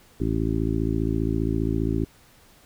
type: harmonic tone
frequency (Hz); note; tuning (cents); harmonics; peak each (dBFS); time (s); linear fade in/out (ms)
55; A1; 0; 1 / 2 / 3 / 4 / 5 / 6 / 7; -28 / -28 / -30 / -33 / -28 / -29 / -32; 0.2-2.05; 5
effects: pink hiss -55 dBFS RMS until 2.65 s